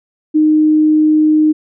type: tone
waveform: sine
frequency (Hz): 308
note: D#4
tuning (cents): -17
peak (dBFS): -7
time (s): 0.34-1.53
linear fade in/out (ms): 20
effects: none